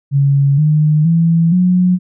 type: tone with pitch steps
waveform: sine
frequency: 139.7 / 152.34 / 166.13 / 181.17 Hz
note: C#3 / D#3 / E3 / F#3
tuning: +14 / -36 / +14 / -36 cents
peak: -8 dBFS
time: 0.11-1.99 s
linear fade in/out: 50 ms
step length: 470 ms
effects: none